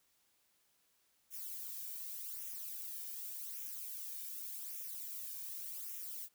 violet noise with flanger, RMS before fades -45 dBFS, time 1.3-6.29 s, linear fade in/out 50 ms, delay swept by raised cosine 0.22 to 1.52 ms, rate 0.86 Hz, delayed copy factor -0.6, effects white hiss -75 dBFS RMS until 6.34 s

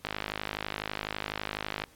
click train, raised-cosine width 0.3 ms, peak -15 dBFS, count 94, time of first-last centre 0.05-1.838 s, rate 52 Hz, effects pink hiss -60 dBFS RMS until 1.95 s + AAC 64 kbps

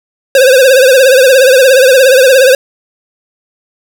square tone with vibrato, 523.3 Hz, C5, in tune, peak -3 dBFS, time 0.35-2.55 s, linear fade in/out 2 ms, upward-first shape triangle, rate 17 Hz, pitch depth 110 cents each way, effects none

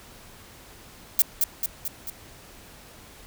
violet noise with echo, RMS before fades -17 dBFS, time 1.19-1.22 s, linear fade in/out 2 ms, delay 220 ms, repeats 4, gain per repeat -4 dB, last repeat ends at 2.1 s, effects pink hiss -48 dBFS RMS until 3.26 s

